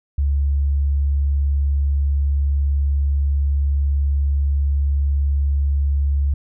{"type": "tone", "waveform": "sine", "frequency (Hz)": 70.4, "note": "C#2", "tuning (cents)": 27, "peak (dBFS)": -15, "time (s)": [0.18, 6.34], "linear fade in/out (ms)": 5, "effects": []}